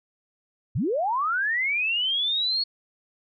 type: linear sweep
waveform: sine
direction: up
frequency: 82.41 to 4378 Hz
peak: -22 dBFS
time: 0.75-2.64 s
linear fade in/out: 10 ms
effects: none